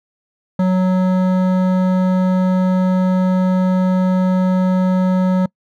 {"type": "tone with hard clipping", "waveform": "sine", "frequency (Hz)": 185, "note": "F#3", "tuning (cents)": 0, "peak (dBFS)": -14, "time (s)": [0.59, 5.46], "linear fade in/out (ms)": 5, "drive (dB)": 13, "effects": ["noise-tail reverb RT60 0.1 s tail -25 dB re dry"]}